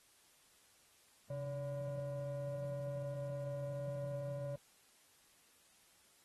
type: ring-modulated tone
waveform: triangle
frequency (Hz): 217.8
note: A3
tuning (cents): -17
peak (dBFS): -34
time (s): 1.3-4.56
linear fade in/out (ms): 5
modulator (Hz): 353
effects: white hiss -68 dBFS RMS until 6.24 s + AAC 32 kbps